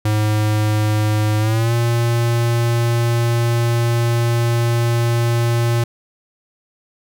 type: tone with pitch glide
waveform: square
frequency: 106.7 to 117.71 Hz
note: G#2 to A#2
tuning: +47 to +17 cents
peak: -15 dBFS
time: 0.05-5.84 s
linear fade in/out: 5 ms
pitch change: +170 cents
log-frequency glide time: 1.39-1.73 s
effects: none